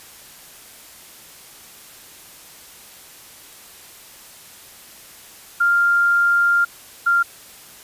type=tone pair in turn; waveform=sine; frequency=1396.9 / 1390.9 Hz; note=F6 / F6; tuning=0 / -7 cents; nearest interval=unison; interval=7 cents; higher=first; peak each=-13 dBFS; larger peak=neither; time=5.6-6.65 / 7.06-7.23 s; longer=first; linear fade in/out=10 ms; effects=white hiss -43 dBFS RMS until 7.83 s + resampled to 32000 Hz